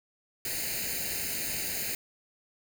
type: noise with comb filter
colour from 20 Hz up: white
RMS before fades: -33 dBFS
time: 0.45-1.95 s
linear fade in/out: 2 ms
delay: 0.44 ms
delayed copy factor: +0.85
effects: none